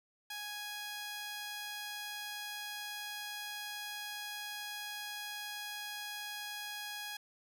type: tone pair together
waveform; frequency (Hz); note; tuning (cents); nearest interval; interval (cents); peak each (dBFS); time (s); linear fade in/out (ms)
10% pulse; 830.6 / 1661.2; G#5 / G#6; 0 / 0; octave; 1200; -35 / -40; 0.3-7.17; 5
effects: none